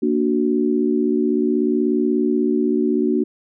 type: chord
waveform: sine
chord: Bb augmented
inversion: none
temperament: equal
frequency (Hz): 233.1 / 293.7 / 370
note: Bb3 / D4 / F#4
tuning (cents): 0 / 0 / 0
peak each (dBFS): -20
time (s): 0.02-3.24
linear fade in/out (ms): 10
effects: none